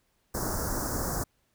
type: band-stop noise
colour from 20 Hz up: pink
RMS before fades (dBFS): -31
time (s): 0.34-1.24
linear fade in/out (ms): 10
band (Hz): 1600 to 5200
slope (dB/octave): 48
effects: pink hiss -72 dBFS RMS until 1.54 s